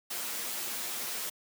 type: noise with comb filter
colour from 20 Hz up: white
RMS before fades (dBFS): -36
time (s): 0.1-1.3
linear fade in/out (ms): 10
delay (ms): 8.5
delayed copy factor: +0.75
effects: high-pass 200 Hz 12 dB/octave